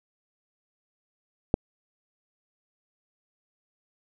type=click; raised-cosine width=2 ms; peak=-6 dBFS; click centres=1.541 s; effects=none